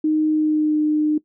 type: tone with pitch glide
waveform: sine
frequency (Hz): 309.2 to 303.9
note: D#4 to D#4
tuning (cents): -11 to -41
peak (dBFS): -15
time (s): 0.04-1.18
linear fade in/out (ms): 5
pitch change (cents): -30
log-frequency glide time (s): 0.3-0.79
effects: noise-tail reverb RT60 0.1 s tail -19 dB re dry